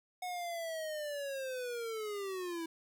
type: linear sweep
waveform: square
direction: down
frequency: 733 to 323.9 Hz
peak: -38 dBFS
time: 0.22-2.66 s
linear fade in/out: 5 ms
effects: 12-bit